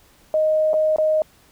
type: tone with dropouts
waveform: sine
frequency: 622.3 Hz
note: D#5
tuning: in tune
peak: -15 dBFS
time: 0.34-1.22 s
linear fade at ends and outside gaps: 1 ms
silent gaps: 0.733-0.74 / 0.961-0.984 s
effects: pink hiss -54 dBFS RMS until 1.51 s